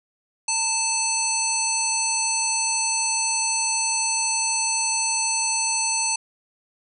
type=harmonic tone with a mistuned harmonic; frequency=876 Hz; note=A5; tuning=8 cents flat; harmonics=1 / 3 / 5 / 7 / 9 / 10; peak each=-29 / -29 / -29 / -26 / -27 / -29 dBFS; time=0.48-6.16 s; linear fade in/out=5 ms; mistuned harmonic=1; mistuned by=+50 cents; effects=none